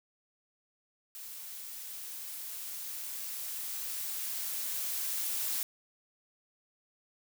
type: noise with level ramp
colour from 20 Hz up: blue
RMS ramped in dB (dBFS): -45 to -33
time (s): 1.15-5.63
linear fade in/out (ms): 0
effects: none